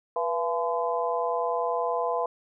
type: harmonic tone with a mistuned harmonic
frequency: 170 Hz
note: F3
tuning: 46 cents flat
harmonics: 3 / 4 / 5 / 6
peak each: -29 / -29 / -33 / -30 dBFS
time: 0.16-2.26 s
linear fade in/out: 2 ms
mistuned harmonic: 3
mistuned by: -67 cents
effects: none